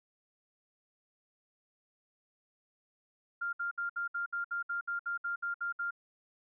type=tone bursts; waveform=sine; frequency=1396.9 Hz; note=F6; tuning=in tune; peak=-32 dBFS; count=14; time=3.41-5.909 s; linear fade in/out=10 ms; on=120 ms; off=63 ms; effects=none